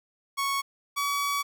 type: tone pair in turn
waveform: sawtooth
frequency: 1108 / 1136.5 Hz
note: C#6 / C#6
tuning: -1 / +43 cents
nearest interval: unison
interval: 44 cents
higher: second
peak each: -22 dBFS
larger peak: neither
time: 0.37-0.62 / 0.96-1.43 s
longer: second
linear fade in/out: 20 ms
effects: none